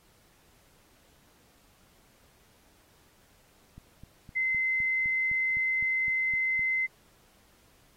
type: click train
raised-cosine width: 5 ms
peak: -34 dBFS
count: 12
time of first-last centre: 3.78-6.593 s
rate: 3.91 Hz
type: tone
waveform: sine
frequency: 2061 Hz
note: C7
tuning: 27 cents flat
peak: -25 dBFS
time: 4.35-6.87 s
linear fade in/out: 20 ms
effects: pink hiss -63 dBFS RMS until 7.96 s + AAC 48 kbps